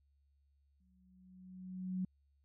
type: tone with exponential growth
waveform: sine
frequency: 185 Hz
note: F#3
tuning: in tune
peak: -33 dBFS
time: 0.8-2.05 s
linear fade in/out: 5 ms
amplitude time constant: 270 ms
effects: added 70 Hz sine -70 dBFS peak until 2.44 s